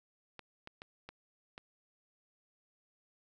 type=clicks; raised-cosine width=0.3 ms; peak=-30 dBFS; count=5; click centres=0.393 / 0.674 / 0.819 / 1.09 / 1.579 s; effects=none